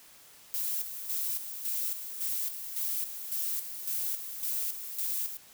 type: noise with tremolo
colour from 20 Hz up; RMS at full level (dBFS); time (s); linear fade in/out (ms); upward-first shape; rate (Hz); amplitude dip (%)
violet; -32; 0.54-5.37; 0; square; 1.8; 60
effects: white hiss -55 dBFS RMS until 5.53 s

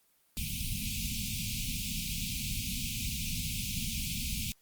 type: band-stop noise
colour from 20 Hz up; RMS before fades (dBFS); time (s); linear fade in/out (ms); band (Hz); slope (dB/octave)
pink; -35; 0.37-4.52; 0; 250 to 2300; 96
effects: white hiss -69 dBFS RMS until 4.61 s + Opus 32 kbps

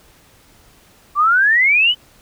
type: exponential sweep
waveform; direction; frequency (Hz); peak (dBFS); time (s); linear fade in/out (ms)
sine; up; 1137 to 3071; -10; 1.15-1.95; 50
effects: pink hiss -50 dBFS RMS until 2.21 s

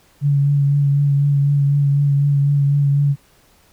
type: tone with vibrato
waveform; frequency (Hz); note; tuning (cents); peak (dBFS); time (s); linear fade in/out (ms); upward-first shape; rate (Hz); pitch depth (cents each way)
sine; 141.9; C#3; +41; -12; 0.21-3.16; 50; triangle; 4; 25
effects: pink hiss -54 dBFS RMS until 3.72 s

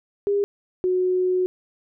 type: tone pair in turn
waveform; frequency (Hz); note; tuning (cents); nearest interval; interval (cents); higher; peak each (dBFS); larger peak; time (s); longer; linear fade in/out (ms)
sine; 404.1 / 366.8; G#4 / F#4; -47 / -15; major second; 168; first; -18; neither; 0.27-0.44 / 0.84-1.46; second; 0
effects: none

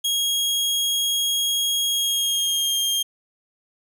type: tone with pitch glide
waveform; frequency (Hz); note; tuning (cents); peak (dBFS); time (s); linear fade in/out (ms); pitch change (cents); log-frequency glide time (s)
sawtooth; 3283 to 3212; G#7 to G7; -21 to +41; -17; 0.04-3.03; 10; -38; 1.89-2.78
effects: none

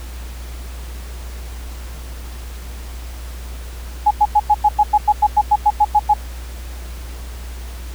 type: tone bursts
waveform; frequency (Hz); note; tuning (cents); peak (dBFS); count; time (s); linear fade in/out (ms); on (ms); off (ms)
sine; 839; G#5; +17; -8; 15; 4.06-6.14; 10; 50; 95
effects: added 60 Hz sine -28 dBFS peak until 7.94 s + pink hiss -39 dBFS RMS until 7.94 s

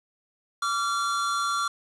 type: tone pair together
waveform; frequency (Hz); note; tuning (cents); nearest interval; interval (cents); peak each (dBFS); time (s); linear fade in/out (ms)
square; 1154 / 1376.7; D6 / F6; -31 / -25; minor third; 306; -28; 0.62-1.68; 5
effects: resampled to 22050 Hz + 8-bit

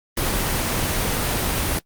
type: noise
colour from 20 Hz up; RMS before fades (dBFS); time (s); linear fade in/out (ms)
pink; -22; 0.17-1.79; 5
effects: noise-tail reverb RT60 0.1 s tail -25 dB re dry + Opus 24 kbps

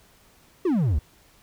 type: exponential sweep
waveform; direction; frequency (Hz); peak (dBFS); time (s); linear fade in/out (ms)
triangle; down; 399.3 to 62.6; -17; 0.65-0.99; 5
effects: pink hiss -57 dBFS RMS until 1.42 s

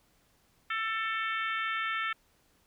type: harmonic tone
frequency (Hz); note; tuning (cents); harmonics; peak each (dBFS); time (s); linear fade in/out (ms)
444.4; A4; +17; 3 / 4 / 5 / 6 / 7 / 8; -33 / -35 / -37 / -42 / -43 / -46; 0.7-2.13; 5
effects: pink hiss -68 dBFS RMS until 2.66 s

